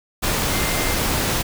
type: tone in noise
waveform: sine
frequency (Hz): 2093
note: C7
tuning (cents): 0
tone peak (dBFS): -30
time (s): 0.51-0.95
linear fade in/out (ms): 20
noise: pink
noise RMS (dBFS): -21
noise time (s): 0.22-1.43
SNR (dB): -12
effects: none